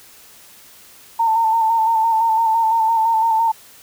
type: tone with vibrato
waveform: sine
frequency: 900 Hz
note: A5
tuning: 39 cents sharp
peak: -13 dBFS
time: 1.19-3.52 s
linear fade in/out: 10 ms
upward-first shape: square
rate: 5.9 Hz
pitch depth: 32 cents each way
effects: white hiss -45 dBFS RMS until 3.82 s